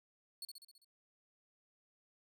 sawtooth tone with echo, 4384 Hz, C#8, 20 cents flat, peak -40 dBFS, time 0.42-0.45 s, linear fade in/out 2 ms, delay 66 ms, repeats 6, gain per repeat -4 dB, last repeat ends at 0.846 s, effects none

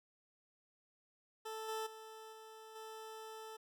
20% pulse tone with level steps, 440 Hz, A4, in tune, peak -38 / -34 / -46 / -48 / -43 dBFS, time 1.45-3.57 s, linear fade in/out 10 ms, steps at 1.68 / 1.86 / 2.32 / 2.75 s, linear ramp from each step 10 ms, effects none

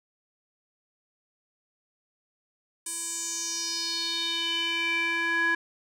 square tone with band-pass filter sweep, 334.5 Hz, E4, 25 cents sharp, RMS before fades -29 dBFS, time 2.86-5.55 s, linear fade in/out 5 ms, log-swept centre 9000 to 1600 Hz, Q 4.4, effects none

